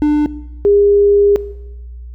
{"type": "tone pair in turn", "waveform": ["triangle", "sine"], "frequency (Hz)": [298, 405.8], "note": ["D4", "G#4"], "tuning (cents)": [25, -40], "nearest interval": "perfect fourth", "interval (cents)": 535, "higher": "second", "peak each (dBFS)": -7, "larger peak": "neither", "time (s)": [[0.02, 0.26], [0.65, 1.36]], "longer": "second", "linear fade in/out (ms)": 0, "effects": ["noise-tail reverb RT60 1.0 s tail -18 dB re dry", "added 60 Hz sine -28 dBFS peak until 2.14 s"]}